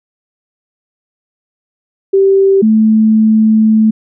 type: tone pair in turn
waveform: sine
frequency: 389.4 / 218.5 Hz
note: G4 / A3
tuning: -12 / -12 cents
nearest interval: minor seventh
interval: 1000 cents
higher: first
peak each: -5 dBFS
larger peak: neither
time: 2.13-2.62 / 2.62-3.91 s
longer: second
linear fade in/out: 10 ms
effects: none